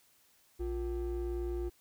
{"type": "ring-modulated tone", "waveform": "triangle", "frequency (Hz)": 206, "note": "G#3", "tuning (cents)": -14, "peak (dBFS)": -28, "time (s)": [0.59, 1.7], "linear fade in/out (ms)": 20, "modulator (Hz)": 147, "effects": ["white hiss -67 dBFS RMS until 1.8 s"]}